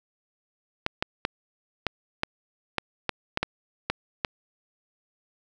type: clicks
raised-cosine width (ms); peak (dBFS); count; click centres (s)
0.3; -8; 11; 0.864 / 1.025 / 1.251 / 1.867 / 2.234 / 2.783 / 3.093 / 3.374 / 3.43 / 3.9 / 4.248
effects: none